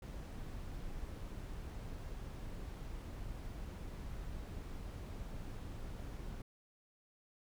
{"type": "noise", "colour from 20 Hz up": "brown", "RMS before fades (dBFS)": -45, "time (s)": [0.02, 6.42], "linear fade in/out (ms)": 5, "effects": []}